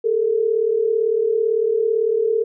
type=tone pair together; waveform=sine; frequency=415.3 / 453.2 Hz; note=G#4 / A#4; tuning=0 / -49 cents; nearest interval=major second; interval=151 cents; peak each=-21 / -17 dBFS; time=0.04-2.44 s; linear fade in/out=10 ms; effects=none